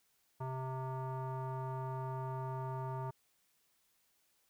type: tone with low-pass filter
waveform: square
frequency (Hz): 130.7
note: C3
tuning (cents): -1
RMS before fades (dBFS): -40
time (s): 0.4-3.11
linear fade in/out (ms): 10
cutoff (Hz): 1000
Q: 5
effects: white hiss -75 dBFS RMS until 4.49 s